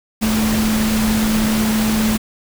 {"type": "tone in noise", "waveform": "sine", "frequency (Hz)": 217.9, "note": "A3", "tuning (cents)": -17, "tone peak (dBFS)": -15, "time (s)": [0.21, 2.18], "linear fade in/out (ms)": 20, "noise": "pink", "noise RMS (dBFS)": -22, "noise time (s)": [0.21, 2.18], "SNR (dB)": 4, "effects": []}